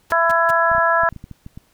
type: noise bursts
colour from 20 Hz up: pink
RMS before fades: -32 dBFS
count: 3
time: 0.1-0.509 s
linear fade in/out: 5 ms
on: 23 ms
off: 170 ms
type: harmonic tone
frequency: 333.8 Hz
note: E4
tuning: 22 cents sharp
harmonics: 2 / 3 / 4 / 5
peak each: -19 / -19 / -19 / -19 dBFS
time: 0.12-1.09 s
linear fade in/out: 0 ms
type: clicks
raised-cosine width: 5 ms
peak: -22 dBFS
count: 10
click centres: 0.716 / 0.75 / 0.782 / 1.035 / 1.126 / 1.163 / 1.241 / 1.313 / 1.464 / 1.575 s
effects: pink hiss -59 dBFS RMS until 1.73 s